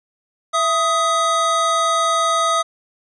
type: tone pair together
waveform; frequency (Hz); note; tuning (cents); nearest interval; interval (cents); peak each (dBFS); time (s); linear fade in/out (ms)
square; 664.8 / 1255; E5 / D#6; +15 / +15; major seventh; 1100; -22 / -17; 0.53-2.63; 20
effects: resampled to 22050 Hz